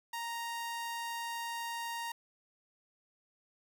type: tone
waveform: sawtooth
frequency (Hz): 932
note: A#5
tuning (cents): -1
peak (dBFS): -33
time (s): 0.13-2.12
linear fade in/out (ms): 5
effects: 10-bit